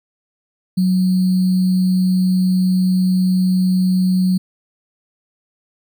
sine tone with sample-and-hold, 184.6 Hz, F#3, 4 cents flat, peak -12 dBFS, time 0.77-4.38 s, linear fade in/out 10 ms, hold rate 4410 Hz, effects none

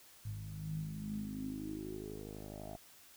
10% pulse tone with low-pass filter sweep, 52 Hz, G#1, 3 cents sharp, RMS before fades -43 dBFS, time 0.25-2.77 s, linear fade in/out 5 ms, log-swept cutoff 110 to 680 Hz, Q 8.4, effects white hiss -60 dBFS RMS until 3.16 s

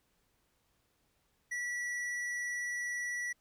triangle tone with hard clipping, 1947 Hz, B6, 25 cents flat, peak -36 dBFS, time 1.51-3.33 s, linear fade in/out 10 ms, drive 12 dB, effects pink hiss -75 dBFS RMS until 3.4 s

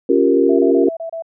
sine chord, G half-diminished seventh, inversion second, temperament equal, 277.2 / 349.2 / 392 / 466.2 Hz, Db4 / F4 / G4 / Bb4, 0 / 0 / 0 / 0 cents, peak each -16 dBFS, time 0.09-0.89 s, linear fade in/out 5 ms
sine tone bursts, 659.3 Hz, E5, in tune, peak -23 dBFS, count 6, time 0.49-1.223 s, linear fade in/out 5 ms, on 98 ms, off 29 ms
effects none

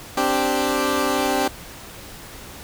15% pulse chord, C suspended second, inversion none, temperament equal, 261.6 / 293.7 / 392 Hz, C4 / D4 / G4, 0 / 0 / 0 cents, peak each -17 dBFS, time 0.17-1.48 s, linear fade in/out 5 ms, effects pink hiss -39 dBFS RMS until 2.63 s

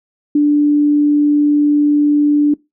sine tone, 293.7 Hz, D4, in tune, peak -8 dBFS, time 0.35-2.54 s, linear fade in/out 5 ms, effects noise-tail reverb RT60 0.2 s tail -22 dB re dry

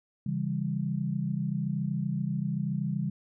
sine chord, C# diminished, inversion none, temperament just, 138.59 / 166.31 / 199.57 Hz, C#3 / E3 / G3, 0 / +16 / +31 cents, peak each -32 dBFS, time 0.26-3.1 s, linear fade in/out 5 ms, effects none

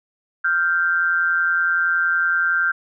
sine tone pair together, 1394 / 1564.7 Hz, F6 / G6, -4 / -4 cents, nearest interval major second, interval 200 cents, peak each -19 dBFS, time 0.44-2.72 s, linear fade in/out 10 ms, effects none

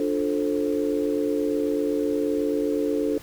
sine chord, D minor seventh, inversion none, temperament just, 293.7 / 352.4 / 440.5 / 528.6 Hz, D4 / F4 / A4 / C5, 0 / +16 / +2 / +18 cents, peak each -25 / -31 / -25 / -31 dBFS, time 0-3.18 s, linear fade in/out 2 ms, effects pink hiss -46 dBFS RMS until 3.22 s

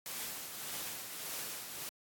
white noise with tremolo, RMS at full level -40 dBFS, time 0.06-1.89 s, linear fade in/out 0 ms, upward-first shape triangle, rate 1.7 Hz, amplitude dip 50%, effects high-pass 100 Hz 12 dB/octave + AAC 64 kbps

